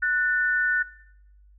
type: tone pair together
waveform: sine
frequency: 1480 / 1787.3 Hz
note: F#6 / A6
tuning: 0 / +27 cents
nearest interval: minor third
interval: 327 cents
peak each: -22 / -26 dBFS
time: 0.02-0.83 s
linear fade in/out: 10 ms
effects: noise-tail reverb RT60 0.8 s tail -19 dB re dry + added 50 Hz sine -51 dBFS peak until 1.58 s